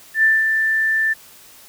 sine tone with ADSR envelope, 1772 Hz, A6, 12 cents sharp, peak -10 dBFS, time 0.14-1.14 s, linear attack 92 ms, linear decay 200 ms, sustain -5 dB, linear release 17 ms, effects white hiss -45 dBFS RMS until 1.68 s

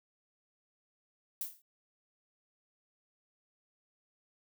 violet noise with exponential decay, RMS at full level -33 dBFS, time 1.41-1.62 s, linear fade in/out 2 ms, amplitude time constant 45 ms, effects none

